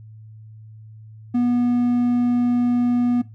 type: tone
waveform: triangle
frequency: 243.2 Hz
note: B3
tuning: 26 cents flat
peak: -14 dBFS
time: 1.34-3.22 s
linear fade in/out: 10 ms
effects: noise-tail reverb RT60 0.2 s tail -17 dB re dry + added 109 Hz sine -39 dBFS peak until 3.34 s